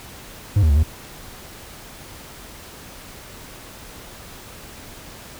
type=tone with pitch steps; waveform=triangle; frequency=101.7 / 78.4 / 71 / 78.2 Hz; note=G#2 / D#2 / C#2 / D#2; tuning=-36 / +14 / +42 / +9 cents; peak=-10 dBFS; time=0.56-0.832 s; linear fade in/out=5 ms; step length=68 ms; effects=pink hiss -40 dBFS RMS until 5.39 s